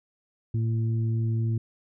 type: harmonic tone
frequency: 113 Hz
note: A2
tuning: 47 cents sharp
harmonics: 1 / 2 / 3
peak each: -23 / -36 / -39 dBFS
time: 0.54-1.58 s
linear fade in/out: 5 ms
effects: none